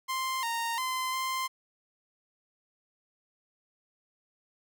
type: tone with pitch steps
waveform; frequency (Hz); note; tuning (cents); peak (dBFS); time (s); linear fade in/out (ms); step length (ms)
sawtooth; 1047 / 926 / 1032 / 1045; C6 / A#5 / C6 / C6; +1 / -12 / -24 / -2; -26; 0.08-1.48; 20; 350
effects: none

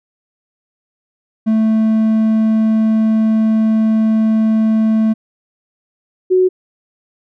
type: tone pair in turn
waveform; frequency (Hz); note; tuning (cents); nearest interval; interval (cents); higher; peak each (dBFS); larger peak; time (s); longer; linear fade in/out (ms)
triangle / sine; 220 / 370; A3 / F#4; 0 / 0; major sixth; 900; second; -8 / -8; neither; 1.46-5.14 / 6.3-6.49; first; 20
effects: none

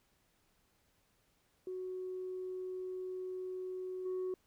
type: tone with level steps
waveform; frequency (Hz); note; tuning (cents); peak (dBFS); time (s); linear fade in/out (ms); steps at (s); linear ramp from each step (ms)
sine; 370; F#4; 0; -38 / -33; 1.67-4.34; 2; 4.05; 10
effects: tanh soft clip ceiling -33 dBFS + pink hiss -74 dBFS RMS until 4.46 s

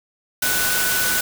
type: tone in noise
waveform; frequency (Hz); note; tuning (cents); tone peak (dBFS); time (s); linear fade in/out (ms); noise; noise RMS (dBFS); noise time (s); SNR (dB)
sine; 1488; F#6; +9; -23; 0.42-1.21; 5; white; -21; 0.42-1.21; -5
effects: none

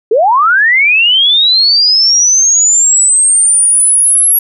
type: linear sweep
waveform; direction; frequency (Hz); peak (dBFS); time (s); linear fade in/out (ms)
sine; up; 401.3 to 11390; -5; 0.11-4.39; 5
effects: none

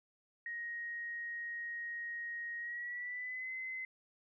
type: tone with pitch glide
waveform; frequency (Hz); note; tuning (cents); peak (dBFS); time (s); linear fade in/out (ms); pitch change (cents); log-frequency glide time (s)
sine; 1878 to 2048; A#6 to C7; +12 to -38; -39; 0.46-3.85; 2; +150; 2.58-3.52
effects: none

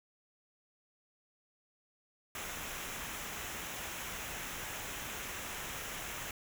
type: noise with comb filter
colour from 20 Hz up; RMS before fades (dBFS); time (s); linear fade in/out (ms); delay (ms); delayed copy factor
pink; -42; 2.35-6.31; 2; 0.22; -0.55
effects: none

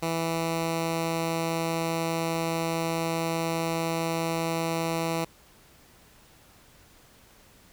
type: tone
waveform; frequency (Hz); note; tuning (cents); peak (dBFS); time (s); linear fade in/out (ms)
10% pulse; 164.81; E3; 0; -18; 0.02-5.25; 10
effects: pink hiss -56 dBFS RMS until 7.72 s

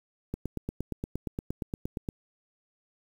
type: click train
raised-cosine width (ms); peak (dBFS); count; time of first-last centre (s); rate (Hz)
3; -19; 16; 0.34-2.088; 8.58
effects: 8-bit

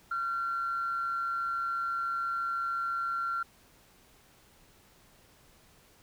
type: tone pair together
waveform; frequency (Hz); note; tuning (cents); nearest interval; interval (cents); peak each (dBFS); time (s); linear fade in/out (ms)
sine; 1373 / 1513; F6 / F#6; -30 / +38; major second; 168; -29 / -40; 0.11-3.43; 5
effects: tanh soft clip ceiling -24 dBFS + pink hiss -61 dBFS RMS until 6.02 s

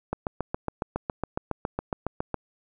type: click train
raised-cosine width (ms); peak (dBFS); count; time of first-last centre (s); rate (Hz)
1; -13; 17; 0.13-2.343; 7.23
effects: none

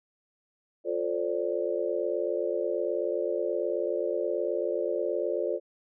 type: chord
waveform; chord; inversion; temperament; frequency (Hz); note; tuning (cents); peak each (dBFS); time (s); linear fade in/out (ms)
sine; D minor seventh; first; just; 352.4 / 440.5 / 528.6 / 587.3; F4 / A4 / C5 / D5; +16 / +2 / +18 / 0; -32; 0.84-5.6; 50
effects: none

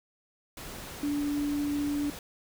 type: tone in noise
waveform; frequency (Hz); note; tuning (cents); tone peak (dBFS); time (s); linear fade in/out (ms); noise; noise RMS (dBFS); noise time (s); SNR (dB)
sine; 290; D4; -22; -27; 1.03-2.1; 2; pink; -42; 0.57-2.19; +12
effects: none

